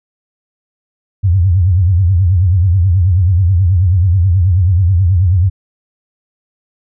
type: tone with vibrato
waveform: sine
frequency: 91 Hz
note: F#2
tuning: 28 cents flat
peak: -7 dBFS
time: 1.23-5.5 s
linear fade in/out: 20 ms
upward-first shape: triangle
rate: 9.3 Hz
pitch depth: 200 cents each way
effects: none